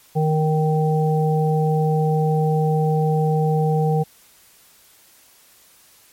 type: harmonic tone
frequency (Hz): 155.56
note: D#3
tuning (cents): 0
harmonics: 1 / 3 / 5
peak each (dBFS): -17 / -22 / -24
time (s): 0.15-4.04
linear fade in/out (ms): 20
effects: white hiss -52 dBFS RMS until 6.12 s + MP3 64 kbps